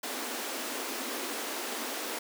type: high-pass noise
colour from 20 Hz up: pink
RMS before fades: -36 dBFS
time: 0.03-2.19 s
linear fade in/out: 5 ms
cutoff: 230 Hz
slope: 96 dB/octave
effects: none